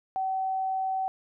sine tone, 762 Hz, G5, 49 cents flat, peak -26 dBFS, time 0.16-1.08 s, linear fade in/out 0 ms, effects none

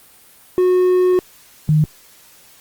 triangle / sine tone pair in turn, 364.9 / 153.42 Hz, F#4 / D#3, -24 / -24 cents, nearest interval octave + minor third, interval 1500 cents, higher first, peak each -9 / -10 dBFS, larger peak first, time 0.58-1.19 / 1.69-1.84 s, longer first, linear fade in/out 0 ms, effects white hiss -47 dBFS RMS until 2.6 s + Opus 32 kbps

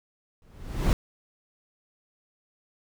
brown noise with exponential growth, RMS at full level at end -18 dBFS, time 0.42-0.93 s, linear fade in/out 1 ms, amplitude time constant 110 ms, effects none

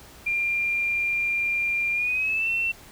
sine tone with pitch glide, 2391 to 2699 Hz, D7 to E7, +30 to +40 cents, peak -22 dBFS, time 0.26-2.72 s, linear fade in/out 10 ms, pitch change +210 cents, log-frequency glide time 1.93-2.5 s, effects added 60 Hz sine -55 dBFS peak until 2.91 s + pink hiss -48 dBFS RMS until 2.91 s

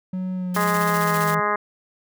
triangle tone with pitch glide, 185 to 162.92 Hz, F#3 to E3, 0 to -20 cents, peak -22 dBFS, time 0.13-1.4 s, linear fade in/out 5 ms, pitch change -220 cents, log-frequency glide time 0.34-1.25 s
white noise with tremolo, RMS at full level -31 dBFS, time 0.54-1.35 s, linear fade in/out 10 ms, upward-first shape square, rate 15 Hz, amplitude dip 40%
harmonic tone, 207.7 Hz, G#3, in tune, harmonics 1 / 2 / 3 / 4 / 5 / 6 / 7 / 8 / 9 / 10, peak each -35 / -28 / -29 / -29 / -25 / -24 / -35 / -29 / -33 / -35 dBFS, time 0.56-1.56 s, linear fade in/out 5 ms
effects none

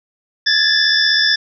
sine tone cluster, 1681 / 1757 / 3516 / 5050 / 5420 Hz, G#6 / A6 / A7 / D#8 / E8, +20 / -3 / -2 / +25 / +47 cents, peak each -18 dBFS, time 0.46-1.36 s, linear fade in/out 10 ms, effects none

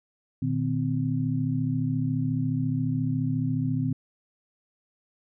sine tone cluster, 119 / 153.3 / 258 Hz, A#2 / D#3 / C4, +36 / -25 / -24 cents, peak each -28 dBFS, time 0.42-3.93 s, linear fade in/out 5 ms, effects none

